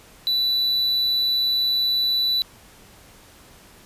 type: tone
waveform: triangle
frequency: 3967 Hz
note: B7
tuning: 7 cents sharp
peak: -17 dBFS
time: 0.27-2.42 s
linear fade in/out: 0 ms
effects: pink hiss -49 dBFS RMS until 3.85 s + resampled to 32000 Hz